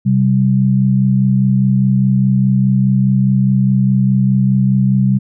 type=tone pair together; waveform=sine; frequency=130.13 / 195 Hz; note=C3 / G3; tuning=-9 / -9 cents; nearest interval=perfect fifth; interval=700 cents; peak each=-12 dBFS; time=0.05-5.19 s; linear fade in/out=20 ms; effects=none